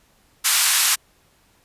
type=band-pass noise; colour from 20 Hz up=white; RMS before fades=-18 dBFS; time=0.44-0.96 s; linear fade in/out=20 ms; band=990 to 12000 Hz; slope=24 dB/octave; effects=pink hiss -59 dBFS RMS until 1.64 s + resampled to 32000 Hz